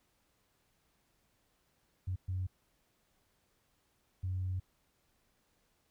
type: tone bursts at uneven times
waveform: sine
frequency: 92.5 Hz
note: F#2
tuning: in tune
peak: -32 dBFS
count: 3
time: 2.07-2.16 / 2.28-2.47 / 4.23-4.6 s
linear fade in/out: 10 ms
effects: tanh soft clip ceiling -28 dBFS + pink hiss -75 dBFS RMS until 5.9 s